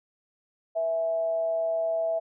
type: tone with frequency modulation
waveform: sine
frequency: 657 Hz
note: E5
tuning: 6 cents flat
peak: -24 dBFS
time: 0.75-2.2 s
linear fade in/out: 20 ms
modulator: 175 Hz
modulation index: 0.24
effects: none